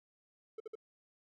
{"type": "tone bursts", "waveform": "triangle", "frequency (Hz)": 437.9, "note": "A4", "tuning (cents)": -8, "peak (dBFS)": -39, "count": 3, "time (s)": [0.58, 0.754], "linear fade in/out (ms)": 5, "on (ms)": 22, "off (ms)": 54, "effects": []}